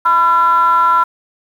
triangle ring-modulated tone, 178.9 Hz, F3, 42 cents sharp, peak -3 dBFS, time 0.05-1.04 s, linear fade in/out 10 ms, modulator 1180 Hz, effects tanh soft clip ceiling 0 dBFS + 7-bit

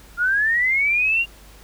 sine linear sweep, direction up, 1385 to 2808 Hz, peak -16 dBFS, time 0.17-1.26 s, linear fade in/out 50 ms, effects added 50 Hz sine -45 dBFS peak until 1.63 s + pink hiss -48 dBFS RMS until 1.63 s

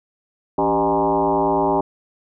sine tone with frequency modulation, 608 Hz, D#5, 40 cents flat, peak -15 dBFS, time 0.58-1.81 s, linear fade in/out 5 ms, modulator 109 Hz, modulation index 3.4, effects none

